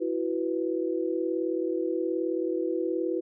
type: chord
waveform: sine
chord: E suspended second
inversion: none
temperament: equal with one note detuned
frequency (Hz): 331.2 / 370 / 493.9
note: E4 / F#4 / B4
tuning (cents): +8 / 0 / 0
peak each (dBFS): -29 / -30 / -32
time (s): 0-3.21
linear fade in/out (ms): 20
effects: none